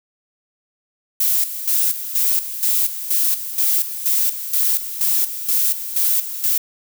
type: noise with tremolo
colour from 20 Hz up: violet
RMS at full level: -17 dBFS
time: 1.2-6.58 s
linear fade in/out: 5 ms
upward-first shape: square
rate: 2.1 Hz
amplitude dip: 70%
effects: none